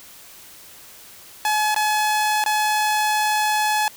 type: tone with dropouts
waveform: sawtooth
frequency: 851 Hz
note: G#5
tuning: 42 cents sharp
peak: -14 dBFS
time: 1.45-3.88 s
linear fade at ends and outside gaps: 1 ms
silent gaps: 1.745-1.762 / 2.44-2.461 s
effects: white hiss -44 dBFS RMS until 3.96 s